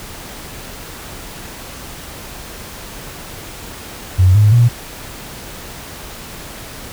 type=tone with pitch steps; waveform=sine; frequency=92.5 / 105.03 / 119.27 Hz; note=F#2 / G#2 / A#2; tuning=0 / +20 / +40 cents; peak=-6 dBFS; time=4.18-4.69 s; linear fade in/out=20 ms; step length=170 ms; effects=pink hiss -32 dBFS RMS until 6.92 s